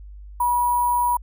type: tone with sample-and-hold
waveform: sine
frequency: 970 Hz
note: B5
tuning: 31 cents flat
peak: -17 dBFS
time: 0.4-1.17 s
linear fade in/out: 5 ms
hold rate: 11025 Hz
effects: added 50 Hz sine -37 dBFS peak until 1.22 s